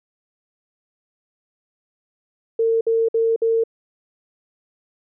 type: tone bursts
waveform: sine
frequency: 454.1 Hz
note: A#4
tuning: 45 cents flat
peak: -15 dBFS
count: 4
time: 2.59-3.638 s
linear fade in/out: 5 ms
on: 220 ms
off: 56 ms
effects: none

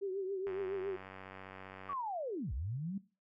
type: tone with vibrato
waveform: sine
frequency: 384.8 Hz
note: G4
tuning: 32 cents flat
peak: -35 dBFS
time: 0.01-0.97 s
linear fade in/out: 20 ms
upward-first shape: triangle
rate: 7.2 Hz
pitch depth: 84 cents each way
type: click train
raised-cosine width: 0.5 ms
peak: -33 dBFS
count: 140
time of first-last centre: 0.47-1.93 s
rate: 95.2 Hz
type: linear two-way sweep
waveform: sine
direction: down then up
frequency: 1174.7 to 53 to 205.9 Hz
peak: -36 dBFS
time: 1.89-2.98 s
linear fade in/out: 5 ms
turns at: 2.53 s
effects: noise-tail reverb RT60 0.3 s tail -17 dB re dry

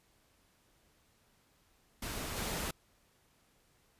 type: noise with level steps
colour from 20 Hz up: pink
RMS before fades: -40 / -37 dBFS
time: 2.02-2.71 s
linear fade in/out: 5 ms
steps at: 2.36 s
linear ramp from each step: 10 ms
effects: pink hiss -70 dBFS RMS until 3.99 s + resampled to 32000 Hz

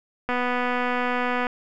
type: click train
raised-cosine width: 0.5 ms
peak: -11 dBFS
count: 292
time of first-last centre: 0.29-1.468 s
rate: 247 Hz
effects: none

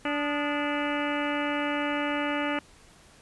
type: harmonic tone with a mistuned harmonic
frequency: 291 Hz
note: D4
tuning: 16 cents flat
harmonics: 1 / 2 / 3 / 4 / 5 / 6 / 7 / 8 / 9 / 10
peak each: -30 / -33 / -35 / -36 / -37 / -38 / -38 / -39 / -40 / -40 dBFS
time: 0.05-2.59 s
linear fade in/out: 2 ms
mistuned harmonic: 4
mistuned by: +96 cents
effects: pink hiss -55 dBFS RMS until 3.21 s + resampled to 24000 Hz

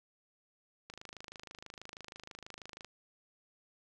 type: click train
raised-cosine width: 0.2 ms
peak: -29 dBFS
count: 52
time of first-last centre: 0.9-2.847 s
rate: 26.2 Hz
effects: none

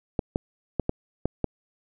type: clicks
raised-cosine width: 2 ms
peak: -10 dBFS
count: 6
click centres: 0.192 / 0.359 / 0.797 / 0.894 / 1.256 / 1.443 s
effects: none

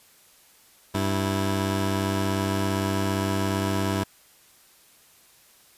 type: tone pair together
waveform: 15% pulse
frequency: 97.4 / 327.6 Hz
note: G2 / E4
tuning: -11 / -11 cents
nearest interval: octave + major sixth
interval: 2100 cents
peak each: -18 / -23 dBFS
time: 0.94-4.04 s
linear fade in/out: 10 ms
effects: white hiss -56 dBFS RMS until 5.77 s + resampled to 32000 Hz

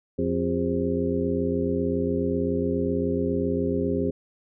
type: harmonic tone with a mistuned harmonic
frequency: 87.31 Hz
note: F2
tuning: in tune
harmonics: 1 / 2 / 3 / 4 / 5 / 6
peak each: -32 / -30 / -27 / -33 / -27 / -32 dBFS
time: 0.18-4.11 s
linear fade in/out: 10 ms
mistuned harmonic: 5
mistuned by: -120 cents
effects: none

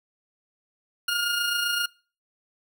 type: tone with amplitude modulation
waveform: 20% pulse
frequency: 1420 Hz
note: F6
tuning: 28 cents sharp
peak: -17 dBFS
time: 1.08-1.86 s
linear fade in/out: 5 ms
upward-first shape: sine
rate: 27.7 Hz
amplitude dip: 40%
effects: noise-tail reverb RT60 0.4 s tail -25 dB re dry

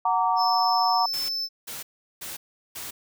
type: chord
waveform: sine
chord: Gb augmented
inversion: none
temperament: just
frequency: 740 / 925 / 1156.2 Hz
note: Gb5 / Bb5 / D6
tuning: 0 / -14 / -27 cents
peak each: -24 / -23 / -26 dBFS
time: 0.05-1.06 s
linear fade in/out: 5 ms
type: tone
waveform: triangle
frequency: 5274 Hz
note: E8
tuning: in tune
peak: -25 dBFS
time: 0.36-1.49 s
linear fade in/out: 50 ms
type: noise bursts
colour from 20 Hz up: white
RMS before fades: -36 dBFS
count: 4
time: 1.13-2.91 s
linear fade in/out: 10 ms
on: 160 ms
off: 380 ms
effects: none

